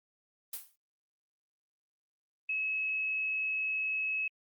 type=noise with exponential decay; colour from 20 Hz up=blue; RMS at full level=-35 dBFS; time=0.53-0.76 s; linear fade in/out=5 ms; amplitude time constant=48 ms
type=tone; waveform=sine; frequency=2576 Hz; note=E7; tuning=41 cents flat; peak=-30 dBFS; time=2.49-4.28 s; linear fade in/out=5 ms
effects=Opus 32 kbps